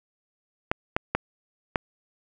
clicks, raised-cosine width 0.5 ms, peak -7 dBFS, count 4, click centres 0.715 / 0.965 / 1.15 / 1.758 s, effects none

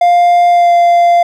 triangle tone with pitch glide, 701 to 692.9 Hz, F5 to F5, +6 to -14 cents, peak -3 dBFS, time 0.01-1.23 s, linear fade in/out 5 ms, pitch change -20 cents, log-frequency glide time 0.49-0.73 s, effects none

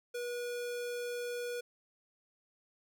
square tone, 484 Hz, B4, 35 cents flat, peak -37 dBFS, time 0.14-1.61 s, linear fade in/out 10 ms, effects none

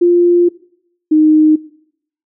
sine tone pair in turn, 349.2 / 309.1 Hz, F4 / D#4, 0 / -11 cents, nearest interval major second, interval 211 cents, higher first, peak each -6 dBFS, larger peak neither, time 0.01-0.49 / 1.11-1.56 s, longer first, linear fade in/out 10 ms, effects noise-tail reverb RT60 0.7 s tail -20 dB re dry

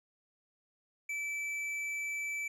triangle tone with tanh clipping, 2315 Hz, D7, 25 cents flat, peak -36 dBFS, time 1.09-2.48 s, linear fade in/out 5 ms, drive 13 dB, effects none

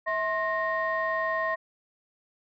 sine tone cluster, 648 / 1064 / 1858 Hz, E5 / C6 / A#6, -30 / +29 / -6 cents, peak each -29 dBFS, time 0.06-1.56 s, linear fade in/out 20 ms, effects tanh soft clip ceiling -18 dBFS

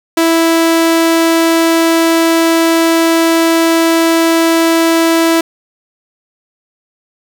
sawtooth tone, 329.6 Hz, E4, in tune, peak -4 dBFS, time 0.17-5.41 s, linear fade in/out 5 ms, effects 7-bit

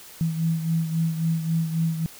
sine beating tone pair, 162.7 / 166.4 Hz, E3 / E3, -22 / +17 cents, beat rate 3.7 Hz, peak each -22 / -29 dBFS, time 0.21-2.06 s, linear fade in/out 0 ms, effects white hiss -45 dBFS RMS until 2.19 s

